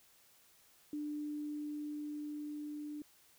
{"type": "tone with level ramp", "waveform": "sine", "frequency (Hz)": 297.3, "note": "D4", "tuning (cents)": 21, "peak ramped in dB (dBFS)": [-37, -41], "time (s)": [0.93, 3.02], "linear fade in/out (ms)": 2, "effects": ["white hiss -66 dBFS RMS until 3.38 s"]}